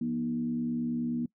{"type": "tone with frequency modulation", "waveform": "sine", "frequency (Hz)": 240, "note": "B3", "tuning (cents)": -49, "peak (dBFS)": -28, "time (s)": [0.01, 1.26], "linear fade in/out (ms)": 5, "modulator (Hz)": 69.5, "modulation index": 0.62, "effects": ["noise-tail reverb RT60 0.1 s tail -22 dB re dry"]}